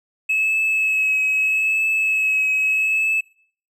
triangle tone with vibrato, 2582 Hz, E7, 37 cents flat, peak -14 dBFS, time 0.29-3.21 s, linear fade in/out 10 ms, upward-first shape triangle, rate 0.79 Hz, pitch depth 22 cents each way, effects noise-tail reverb RT60 0.5 s tail -22 dB re dry + tanh soft clip ceiling -12 dBFS

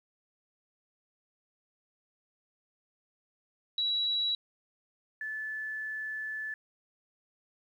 sine tone pair in turn, 3904 / 1739 Hz, B7 / A6, -21 / -21 cents, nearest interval octave + major second, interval 1400 cents, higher first, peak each -27 / -34 dBFS, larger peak first, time 3.78-4.35 / 5.21-6.54 s, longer second, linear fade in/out 2 ms, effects 11-bit

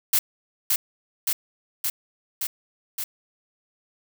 blue noise with echo, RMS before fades -19 dBFS, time 0.13-0.19 s, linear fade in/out 5 ms, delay 570 ms, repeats 5, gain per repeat -2 dB, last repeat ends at 3.04 s, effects none

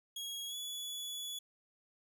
sawtooth tone with pitch glide, 3307 to 3412 Hz, G#7 to G#7, -8 to +46 cents, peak -37 dBFS, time 0.16-1.39 s, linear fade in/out 5 ms, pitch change +54 cents, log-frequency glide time 0.47-0.56 s, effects none

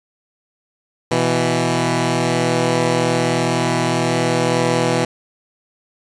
10% pulse tone pair together, 123.47 / 164.81 Hz, B2 / E3, 0 / 0 cents, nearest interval perfect fourth, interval 500 cents, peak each -10 dBFS, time 1.11-5.05 s, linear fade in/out 5 ms, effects resampled to 22050 Hz + 7-bit

